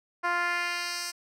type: tone with band-pass filter sweep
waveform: 10% pulse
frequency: 349.2 Hz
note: F4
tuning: in tune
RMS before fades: -30 dBFS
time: 0.23-1.12 s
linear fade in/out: 20 ms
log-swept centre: 1100 to 6900 Hz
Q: 1.2
effects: none